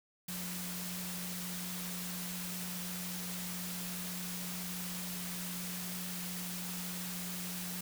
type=tone in noise; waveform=sine; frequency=179.7 Hz; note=F3; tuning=50 cents sharp; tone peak=-42 dBFS; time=0.28-7.81 s; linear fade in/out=5 ms; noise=white; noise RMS=-42 dBFS; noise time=0.28-7.81 s; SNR=-3 dB; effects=none